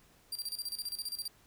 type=tone with tremolo; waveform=sawtooth; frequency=4726 Hz; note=D8; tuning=10 cents sharp; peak=-32 dBFS; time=0.32-1.28 s; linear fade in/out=5 ms; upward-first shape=square; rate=15 Hz; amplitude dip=80%; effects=pink hiss -64 dBFS RMS until 1.46 s